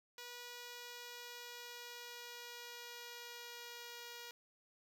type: tone with pitch glide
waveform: 5% pulse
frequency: 484.4 to 476.9 Hz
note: B4 to A#4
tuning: -34 to +39 cents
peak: -37 dBFS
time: 0.18-4.31 s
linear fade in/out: 2 ms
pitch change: -27 cents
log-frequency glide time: 0.44-4.04 s
effects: none